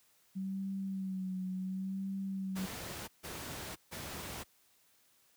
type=tone with vibrato; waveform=sine; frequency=189.9 Hz; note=F#3; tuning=45 cents sharp; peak=-35 dBFS; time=0.35-2.67 s; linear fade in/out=20 ms; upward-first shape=sine; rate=0.69 Hz; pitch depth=39 cents each way
type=noise bursts; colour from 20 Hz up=pink; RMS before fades=-43 dBFS; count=3; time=2.55-4.44 s; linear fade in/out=20 ms; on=530 ms; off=150 ms
effects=white hiss -69 dBFS RMS until 5.36 s + high-pass 60 Hz 12 dB/octave